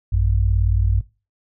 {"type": "tone pair together", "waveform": "sine", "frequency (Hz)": [55.93, 94.2], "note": ["A1", "F#2"], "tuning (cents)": [29, 32], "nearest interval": "major sixth", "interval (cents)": 903, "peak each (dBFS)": [-17, -18], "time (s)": [0.12, 1.01], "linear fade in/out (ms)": 10, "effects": ["noise-tail reverb RT60 0.3 s tail -19 dB re dry"]}